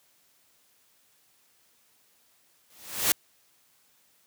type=noise with exponential growth; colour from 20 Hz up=white; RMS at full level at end=-20 dBFS; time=2.7-3.12 s; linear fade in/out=2 ms; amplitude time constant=90 ms; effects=white hiss -65 dBFS RMS until 4.26 s + high-pass 80 Hz 12 dB/octave